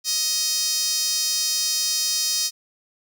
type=tone with high-pass filter; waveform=sawtooth; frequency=628 Hz; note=D#5; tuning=16 cents sharp; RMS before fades=-23 dBFS; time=0.04-2.51 s; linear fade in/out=50 ms; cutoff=5200 Hz; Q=3.2; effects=none